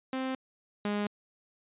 sawtooth tone pair in turn, 261.6 / 206.5 Hz, C4 / G#3, 0 / -10 cents, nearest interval major third, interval 410 cents, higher first, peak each -27 / -25 dBFS, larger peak second, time 0.13-0.35 / 0.85-1.07 s, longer neither, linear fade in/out 2 ms, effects resampled to 8000 Hz

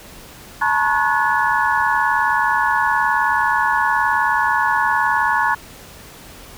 sine tone cluster, 871 / 950 / 1089 / 1463 / 1709 Hz, A5 / A#5 / C#6 / F#6 / G#6, -18 / +33 / -31 / -20 / +49 cents, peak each -21 dBFS, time 0.61-5.55 s, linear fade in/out 10 ms, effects pink hiss -40 dBFS RMS until 6.57 s

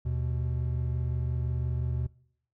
triangle tone pair together, 77.72 / 123.47 Hz, D#2 / B2, -1 / 0 cents, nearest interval minor sixth, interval 801 cents, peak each -28 dBFS, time 0.05-2.07 s, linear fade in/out 10 ms, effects noise-tail reverb RT60 0.7 s tail -23 dB re dry

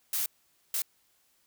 blue noise bursts at uneven times, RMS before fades -30 dBFS, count 2, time 0.13-0.26 / 0.74-0.82 s, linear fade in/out 2 ms, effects white hiss -69 dBFS RMS until 1.46 s

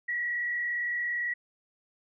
sine tone with frequency modulation, 1926 Hz, B6, 44 cents flat, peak -28 dBFS, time 0.08-1.34 s, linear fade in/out 10 ms, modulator 37.7 Hz, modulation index 0.87, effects none

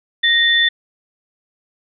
sine tone pair together, 1864.7 / 3520 Hz, A#6 / A7, 0 / 0 cents, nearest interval major seventh, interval 1100 cents, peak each -14 dBFS, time 0.23-0.69 s, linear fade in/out 10 ms, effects none

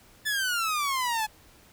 sawtooth exponential sweep, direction down, 1757 to 844 Hz, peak -22 dBFS, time 0.25-1.27 s, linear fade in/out 20 ms, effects pink hiss -56 dBFS RMS until 1.72 s

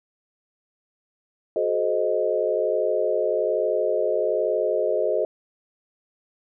sine chord, F# diminished seventh, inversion none, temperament equal with one note detuned, 370 / 431.2 / 523.3 / 622.3 Hz, F#4 / A4 / C5 / Eb5, 0 / -35 / 0 / 0 cents, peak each -28 / -25 / -26 / -24 dBFS, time 1.56-5.25 s, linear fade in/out 2 ms, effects none

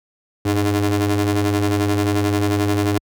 30% pulse ring-modulated tone, 103.83 Hz, G#2, in tune, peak -10 dBFS, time 0.45-2.98 s, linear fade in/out 5 ms, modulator 202 Hz, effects high-pass 60 Hz 12 dB/octave

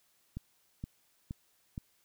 click train, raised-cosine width 5 ms, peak -26 dBFS, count 4, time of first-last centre 0.37-1.778 s, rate 2.13 Hz, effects white hiss -71 dBFS RMS until 2.04 s

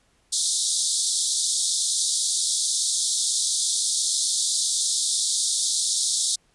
white band-pass noise, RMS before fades -24 dBFS, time 0.32-6.36 s, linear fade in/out 10 ms, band 3500 to 9900 Hz, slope 96 dB/octave, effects pink hiss -64 dBFS RMS until 6.54 s + resampled to 24000 Hz

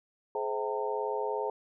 harmonic tone with a mistuned harmonic, 130 Hz, C3, 11 cents flat, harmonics 3 / 4 / 5 / 6 / 7, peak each -33 / -36 / -40 / -40 / -35 dBFS, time 0.35-1.5 s, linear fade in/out 2 ms, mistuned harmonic 3, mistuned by +140 cents, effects none

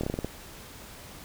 slowing click train, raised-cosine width 2 ms, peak -16 dBFS, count 7, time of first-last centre 0.01-0.246 s, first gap 25 ms, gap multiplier 1.18, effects pink hiss -46 dBFS RMS until 1.24 s

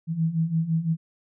sine beating tone pair, 159.2 / 165.1 Hz, D#3 / E3, +40 / +3 cents, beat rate 5.9 Hz, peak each -27 / -23 dBFS, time 0.07-0.97 s, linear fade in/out 50 ms, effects none

